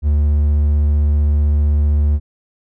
triangle tone, 73.7 Hz, D2, 7 cents sharp, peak -9 dBFS, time 0.02-2.2 s, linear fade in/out 50 ms, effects none

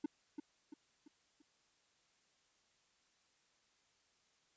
triangle tone with echo, 298 Hz, D4, 25 cents sharp, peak -32 dBFS, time 0.04-0.06 s, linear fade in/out 5 ms, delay 340 ms, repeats 4, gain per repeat -7 dB, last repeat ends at 1.42 s, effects white hiss -75 dBFS RMS until 4.56 s + resampled to 16000 Hz

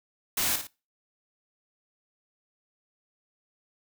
white noise with echo, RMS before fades -27 dBFS, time 0.37-0.56 s, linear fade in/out 5 ms, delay 56 ms, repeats 2, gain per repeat -8 dB, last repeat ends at 0.672 s, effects noise-tail reverb RT60 0.3 s tail -22 dB re dry

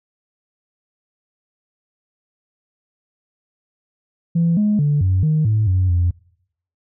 sine tone with pitch steps, 168.2 / 209.6 / 146.2 / 93.5 / 155 / 107.9 / 92.5 / 87.5 Hz, E3 / G#3 / D3 / F#2 / D#3 / A2 / F#2 / F2, +35 / +16 / -7 / +19 / -6 / -33 / 0 / +4 cents, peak -12 dBFS, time 4.35-6.11 s, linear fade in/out 10 ms, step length 220 ms, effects noise-tail reverb RT60 0.7 s tail -24 dB re dry + tanh soft clip ceiling -10 dBFS

